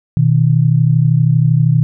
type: tone pair together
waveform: sine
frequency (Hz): 123.7 / 156.39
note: B2 / D#3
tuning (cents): +3 / +9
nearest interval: major third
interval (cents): 406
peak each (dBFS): -11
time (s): 0.17-1.83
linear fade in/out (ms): 0
effects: none